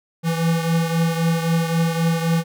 square beating tone pair, 164.81 / 168.61 Hz, E3 / E3, 0 / +39 cents, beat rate 3.8 Hz, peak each -19 / -25 dBFS, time 0.23-2.44 s, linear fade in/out 50 ms, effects none

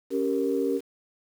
sine chord, G diminished, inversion second, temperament equal with one note detuned, 277.2 / 390.9 / 466.2 Hz, Db4 / G4 / Bb4, 0 / -5 / 0 cents, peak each -27 dBFS, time 0.1-0.81 s, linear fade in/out 50 ms, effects tanh soft clip ceiling -13 dBFS + 8-bit

